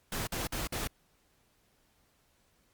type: noise bursts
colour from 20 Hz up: pink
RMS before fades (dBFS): -35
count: 4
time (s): 0.12-0.873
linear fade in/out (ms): 2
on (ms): 150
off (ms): 51
effects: pink hiss -70 dBFS RMS until 2.73 s + Opus 48 kbps